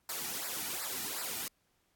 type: noise with flanger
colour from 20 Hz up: white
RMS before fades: -38 dBFS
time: 0.09-1.48 s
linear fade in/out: 2 ms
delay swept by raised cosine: 0.31 to 1.91 ms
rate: 2.7 Hz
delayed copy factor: -0.8
effects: pink hiss -75 dBFS RMS until 1.95 s + AAC 64 kbps